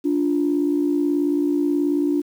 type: tone pair together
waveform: sine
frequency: 290.8 / 349.3 Hz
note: D4 / F4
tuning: -17 / 0 cents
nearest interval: minor third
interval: 317 cents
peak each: -18 / -22 dBFS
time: 0.04-2.22 s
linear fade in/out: 20 ms
effects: tanh soft clip ceiling -10 dBFS + 8-bit